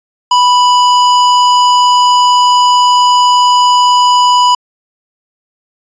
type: tone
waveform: square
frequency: 987.8 Hz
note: B5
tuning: in tune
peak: -6 dBFS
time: 0.31-4.55 s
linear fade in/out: 5 ms
effects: resampled to 16000 Hz